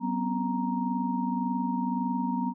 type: tone cluster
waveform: sine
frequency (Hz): 188.9 / 245.7 / 267.5 / 935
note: F#3 / B3 / C4 / A#5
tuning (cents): +36 / -9 / +38 / +5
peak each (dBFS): -32 / -29 / -36 / -32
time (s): 0-2.54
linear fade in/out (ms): 50
effects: none